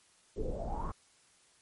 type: noise with low-pass filter sweep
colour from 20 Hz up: brown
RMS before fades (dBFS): -36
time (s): 0.36-0.92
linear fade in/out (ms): 10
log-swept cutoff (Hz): 390 to 1200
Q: 9.5
effects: white hiss -65 dBFS RMS until 1.61 s + MP3 48 kbps